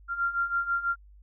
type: beating tone pair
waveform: sine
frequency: 1383 / 1389.1 Hz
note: F6 / F6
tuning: -17 / -10 cents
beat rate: 6.1 Hz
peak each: -31 / -27 dBFS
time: 0.08-0.96 s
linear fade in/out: 50 ms
effects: added 50 Hz sine -50 dBFS peak until 1.22 s

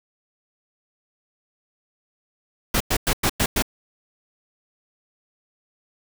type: noise bursts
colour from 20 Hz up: pink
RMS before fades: -20 dBFS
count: 6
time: 2.74-3.624 s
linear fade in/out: 5 ms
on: 64 ms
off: 100 ms
effects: none

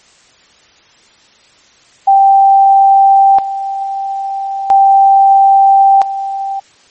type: tone with tremolo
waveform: sine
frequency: 784 Hz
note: G5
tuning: in tune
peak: -3 dBFS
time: 2.07-6.6 s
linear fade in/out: 10 ms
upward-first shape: square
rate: 0.38 Hz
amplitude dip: 75%
effects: white hiss -46 dBFS RMS until 6.9 s + MP3 32 kbps

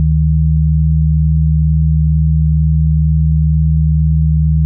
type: tone pair together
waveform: sine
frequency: 73.42 / 155.57 Hz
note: D2 / D#3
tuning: 0 / 0 cents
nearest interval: octave + minor second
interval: 1300 cents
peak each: -11 dBFS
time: 0-4.65 s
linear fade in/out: 0 ms
effects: none

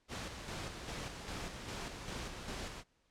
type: noise with tremolo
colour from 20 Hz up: pink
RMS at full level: -42 dBFS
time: 0.08-2.84 s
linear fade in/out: 50 ms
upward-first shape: square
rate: 2.5 Hz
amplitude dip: 40%
effects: pink hiss -75 dBFS RMS until 3.1 s + low-pass 7000 Hz 12 dB/octave

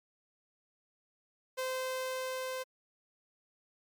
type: tone with level ramp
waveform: sawtooth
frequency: 517 Hz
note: C5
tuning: 21 cents flat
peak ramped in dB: -29 to -32 dBFS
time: 1.57-2.64 s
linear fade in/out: 20 ms
effects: MP3 96 kbps

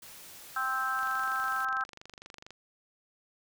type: noise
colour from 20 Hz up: white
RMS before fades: -49 dBFS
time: 0.02-1.65 s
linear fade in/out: 5 ms
type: harmonic tone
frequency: 261.6 Hz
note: C4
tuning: in tune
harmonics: 3 / 4 / 5 / 6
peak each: -38 / -39 / -31 / -33 dBFS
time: 0.56-1.84 s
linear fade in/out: 5 ms
type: click train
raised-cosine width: 0.2 ms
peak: -29 dBFS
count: 38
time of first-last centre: 0.99-2.506 s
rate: 24.4 Hz
effects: none

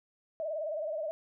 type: tone with vibrato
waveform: sine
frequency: 622.3 Hz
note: D#5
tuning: in tune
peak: -32 dBFS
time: 0.4-1.11 s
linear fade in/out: 0 ms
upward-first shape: sine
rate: 19 Hz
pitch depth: 100 cents each way
effects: none

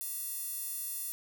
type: tone with high-pass filter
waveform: square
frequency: 388.3 Hz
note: G4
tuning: 16 cents flat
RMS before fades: -38 dBFS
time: 0.01-1.12 s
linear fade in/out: 0 ms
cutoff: 11000 Hz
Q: 1.3
effects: none

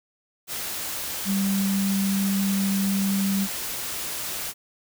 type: tone in noise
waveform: sine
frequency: 196 Hz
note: G3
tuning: in tune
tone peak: -21 dBFS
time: 1.25-3.48 s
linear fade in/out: 50 ms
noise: white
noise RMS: -31 dBFS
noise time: 0.47-4.54 s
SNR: +7 dB
effects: none

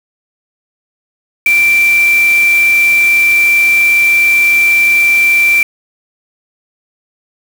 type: tone in noise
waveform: sine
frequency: 2349 Hz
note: D7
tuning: in tune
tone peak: -6 dBFS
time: 1.46-5.63 s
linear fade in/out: 2 ms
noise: white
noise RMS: -24 dBFS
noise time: 1.46-5.63 s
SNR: +15 dB
effects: none

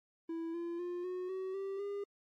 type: tone with pitch steps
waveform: triangle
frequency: 330 / 341.2 / 352.9 / 364.9 / 377.3 / 390.2 / 403.5 Hz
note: E4 / F4 / F4 / F#4 / F#4 / G4 / G#4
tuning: +2 / -40 / +18 / -24 / +34 / -8 / -50 cents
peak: -35 dBFS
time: 0.29-2.04 s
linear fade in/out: 5 ms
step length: 250 ms
effects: AAC 48 kbps

